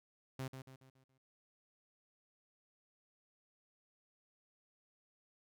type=tone with echo; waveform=sawtooth; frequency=131.7 Hz; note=C3; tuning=12 cents sharp; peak=-36 dBFS; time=0.39-0.48 s; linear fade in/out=5 ms; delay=140 ms; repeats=5; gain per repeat=-7 dB; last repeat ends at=1.18 s; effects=none